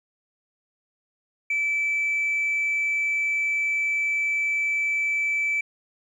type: tone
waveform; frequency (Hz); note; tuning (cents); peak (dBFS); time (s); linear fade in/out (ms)
sine; 2315; D7; -25; -20; 1.5-5.61; 5
effects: tanh soft clip ceiling -19 dBFS + 10-bit